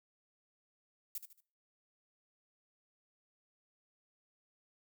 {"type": "noise with echo", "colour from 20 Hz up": "violet", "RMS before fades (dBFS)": -40, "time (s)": [1.15, 1.18], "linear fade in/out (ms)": 2, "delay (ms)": 75, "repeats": 3, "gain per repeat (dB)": -9, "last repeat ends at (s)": 1.405, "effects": ["noise-tail reverb RT60 0.4 s tail -19 dB re dry"]}